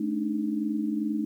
sine tone cluster, 215.9 / 283.7 / 306.2 Hz, A3 / C#4 / D#4, -33 / +40 / -28 cents, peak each -29 / -33 / -29 dBFS, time 0-1.25 s, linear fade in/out 5 ms, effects 10-bit

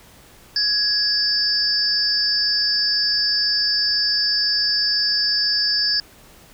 sine tone cluster, 1674 / 4718 / 5240 Hz, G#6 / D8 / E8, +13 / +7 / -11 cents, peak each -27 / -20 / -20 dBFS, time 0.56-6 s, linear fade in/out 2 ms, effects pink hiss -48 dBFS RMS until 6.53 s

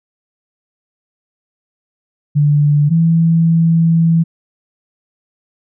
sine tone pair in turn, 146.83 / 165.1 Hz, D3 / E3, 0 / +3 cents, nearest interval major second, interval 203 cents, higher second, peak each -8 dBFS, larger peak neither, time 2.35-2.9 / 2.9-4.24 s, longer second, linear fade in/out 20 ms, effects none

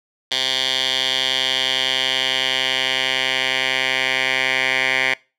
10% pulse tone with band-pass filter sweep, 130.81 Hz, C3, in tune, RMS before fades -20 dBFS, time 0.31-5.14 s, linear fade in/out 5 ms, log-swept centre 3600 to 2300 Hz, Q 3.5, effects noise-tail reverb RT60 0.3 s tail -23 dB re dry

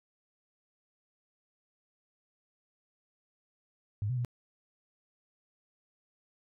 sine tone with pitch steps, 103.3 / 126.7 / 121.5 Hz, G#2 / B2 / B2, -9 / +45 / -28 cents, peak -29 dBFS, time 4.02-4.248 s, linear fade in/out 0 ms, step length 76 ms, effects none

